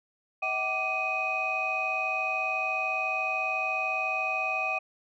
sine tone cluster, 642 / 756 / 1175 / 2504 Hz, E5 / F#5 / D6 / D#7, -46 / +37 / +1 / +10 cents, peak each -35 / -32 / -36 / -28 dBFS, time 0.42-4.79 s, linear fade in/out 10 ms, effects tanh soft clip ceiling -19 dBFS

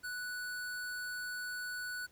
square tone, 1480 Hz, F#6, in tune, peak -39 dBFS, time 0.03-2.07 s, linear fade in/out 20 ms, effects pink hiss -66 dBFS RMS until 2.11 s

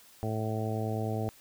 harmonic tone, 109.4 Hz, A2, 9 cents flat, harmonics 1 / 2 / 3 / 4 / 5 / 6 / 7, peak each -32 / -37 / -40 / -38 / -42 / -40 / -40 dBFS, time 0.23-1.29 s, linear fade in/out 0 ms, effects white hiss -57 dBFS RMS until 1.4 s

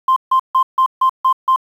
sine tone bursts, 1046.5 Hz, C6, in tune, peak -8 dBFS, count 7, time 0.08-1.561 s, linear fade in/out 5 ms, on 83 ms, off 150 ms, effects tanh soft clip ceiling -6 dBFS + 7-bit

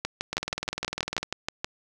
two click trains, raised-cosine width 0.2 ms, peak -13 / -10 dBFS, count 19 / 11, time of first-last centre 0.33-1.23 / 0.05-1.645 s, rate 20 / 6.27 Hz, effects none

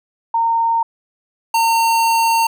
sine / square tone pair in turn, 918 / 912.7 Hz, A#5 / A#5, -27 / -37 cents, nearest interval unison, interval 10 cents, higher first, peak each -13 dBFS, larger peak neither, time 0.34-0.83 / 1.54-2.47 s, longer second, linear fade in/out 5 ms, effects none

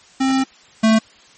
square tone pair in turn, 265.4 / 221 Hz, C4 / A3, +25 / +8 cents, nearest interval minor third, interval 317 cents, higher first, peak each -15 / -11 dBFS, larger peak second, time 0.2-0.44 / 0.83-0.99 s, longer first, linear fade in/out 10 ms, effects white hiss -48 dBFS RMS until 1.37 s + MP3 32 kbps

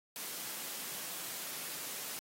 white high-pass noise, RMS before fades -42 dBFS, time 0.16-2.19 s, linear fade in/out 0 ms, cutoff 130 Hz, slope 48 dB/octave, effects AAC 48 kbps

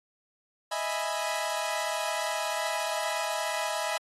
sawtooth chord, E major seventh, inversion third, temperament equal, 622.3 / 659.3 / 830.6 / 987.8 Hz, D#5 / E5 / G#5 / B5, 0 / 0 / 0 / 0 cents, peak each -31 dBFS, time 0.71-3.98 s, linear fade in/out 10 ms, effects AAC 32 kbps

